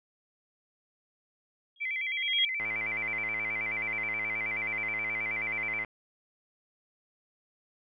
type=tone with exponential growth; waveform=sine; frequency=3276 Hz; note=G#7; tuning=24 cents flat; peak=-21 dBFS; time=1.76-2.45 s; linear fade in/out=2 ms; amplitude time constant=150 ms
type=tone with vibrato; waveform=sine; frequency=2184 Hz; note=C#7; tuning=26 cents flat; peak=-30 dBFS; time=1.8-5.85 s; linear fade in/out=20 ms; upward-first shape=square; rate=9.4 Hz; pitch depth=110 cents each way
type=click train; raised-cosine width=0.5 ms; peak=-27 dBFS; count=355; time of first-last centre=2.6-5.848 s; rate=109 Hz
effects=none